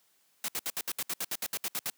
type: noise bursts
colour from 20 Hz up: white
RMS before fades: -33 dBFS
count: 14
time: 0.44-1.9 s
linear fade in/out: 2 ms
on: 43 ms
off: 66 ms
effects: white hiss -69 dBFS RMS until 1.97 s + high-pass 150 Hz 12 dB/octave